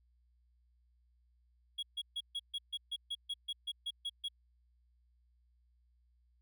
triangle tone bursts, 3322 Hz, G#7, in tune, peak -34 dBFS, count 14, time 1.78-4.286 s, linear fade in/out 10 ms, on 49 ms, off 140 ms, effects added 60 Hz sine -68 dBFS peak until 6.41 s

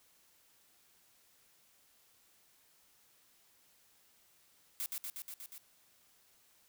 blue noise with echo, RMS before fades -38 dBFS, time 4.8-4.86 s, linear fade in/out 0 ms, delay 120 ms, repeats 6, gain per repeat -2 dB, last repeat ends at 5.58 s, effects white hiss -68 dBFS RMS until 6.68 s

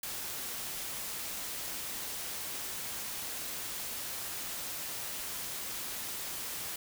white noise with ADSR envelope, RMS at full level -35 dBFS, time 0.03-6.76 s, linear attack 5 ms, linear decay 4 ms, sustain -4 dB, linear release 3 ms, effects none

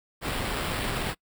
pink noise with sample-and-hold, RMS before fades -30 dBFS, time 0.21-1.15 s, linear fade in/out 50 ms, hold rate 6300 Hz, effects noise-tail reverb RT60 0.1 s tail -25 dB re dry

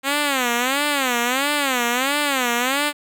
5% pulse tone with vibrato, 264.3 Hz, C4, 18 cents sharp, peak -7 dBFS, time 0.03-2.93 s, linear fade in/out 50 ms, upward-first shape sine, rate 1.5 Hz, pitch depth 190 cents each way, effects none

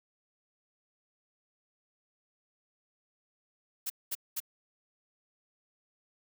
blue noise bursts, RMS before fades -34 dBFS, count 3, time 3.86-4.403 s, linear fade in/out 10 ms, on 41 ms, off 210 ms, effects none

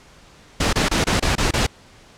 pink noise bursts, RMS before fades -18 dBFS, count 7, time 0.6-1.666 s, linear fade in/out 5 ms, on 130 ms, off 26 ms, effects pink hiss -48 dBFS RMS until 2.17 s + low-pass 7000 Hz 12 dB/octave

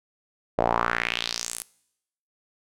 sawtooth tone with band-pass filter sweep, 58.27 Hz, A#1, in tune, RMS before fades -27 dBFS, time 0.58-1.63 s, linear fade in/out 0 ms, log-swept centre 600 to 11000 Hz, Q 3.2, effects noise-tail reverb RT60 0.8 s tail -22 dB re dry

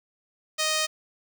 5% pulse tone, 622.3 Hz, D#5, in tune, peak -12 dBFS, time 0.58-0.87 s, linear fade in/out 20 ms, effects none

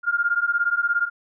sine beating tone pair, 1400 / 1417 Hz, F6 / F6, +4 / +25 cents, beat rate 17 Hz, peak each -22 dBFS, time 0.03-1.1 s, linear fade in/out 50 ms, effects none

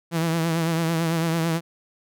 sawtooth tone with vibrato, 164.81 Hz, E3, in tune, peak -17 dBFS, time 0.11-1.61 s, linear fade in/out 50 ms, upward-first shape triangle, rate 9 Hz, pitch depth 58 cents each way, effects none

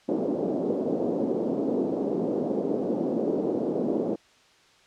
pink band-pass noise, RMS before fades -27 dBFS, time 0.08-4.16 s, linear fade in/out 10 ms, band 230 to 530 Hz, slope 24 dB/octave, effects white hiss -58 dBFS RMS until 4.86 s + low-pass 5000 Hz 12 dB/octave

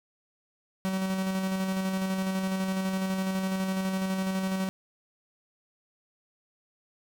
45% pulse tone with tremolo, 189.8 Hz, F#3, 44 cents sharp, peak -26 dBFS, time 0.85-4.69 s, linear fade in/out 0 ms, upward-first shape square, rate 12 Hz, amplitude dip 30%, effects none

